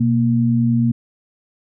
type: tone pair together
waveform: sine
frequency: 123.33 / 233.1 Hz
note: B2 / A#3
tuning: -2 / 0 cents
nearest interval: major seventh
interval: 1102 cents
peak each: -17 / -15 dBFS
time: 0-0.92 s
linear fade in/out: 10 ms
effects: none